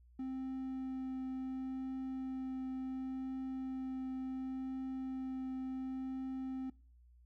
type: tone with vibrato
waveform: triangle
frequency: 261.6 Hz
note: C4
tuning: in tune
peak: -36 dBFS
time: 0.19-6.7 s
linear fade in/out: 5 ms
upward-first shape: triangle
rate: 0.7 Hz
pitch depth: 8 cents each way
effects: noise-tail reverb RT60 0.4 s tail -22 dB re dry + added 60 Hz sine -60 dBFS peak until 7.25 s